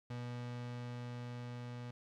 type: tone with level ramp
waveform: 35% pulse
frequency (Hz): 121.6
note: B2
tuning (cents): -26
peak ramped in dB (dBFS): -39 to -42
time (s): 0.1-1.91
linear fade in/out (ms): 5
effects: low-pass 5000 Hz 12 dB/octave + 13-bit